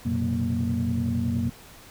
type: tone cluster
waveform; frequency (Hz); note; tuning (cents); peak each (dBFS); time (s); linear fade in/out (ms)
sine; 90.8 / 119.7 / 130.3 / 187.9 / 234.2; F#2 / A#2 / C3 / F#3 / A#3; -32 / +46 / -7 / +27 / +8; -28 / -29 / -33 / -33 / -25; 0.05-1.5; 10
effects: tanh soft clip ceiling -16 dBFS + pink hiss -48 dBFS RMS until 1.9 s